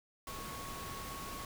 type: tone in noise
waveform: sine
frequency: 1105 Hz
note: C#6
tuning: 6 cents flat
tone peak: -46 dBFS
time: 0.27-1.45 s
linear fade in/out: 2 ms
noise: pink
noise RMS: -45 dBFS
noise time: 0.27-1.45 s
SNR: -4 dB
effects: none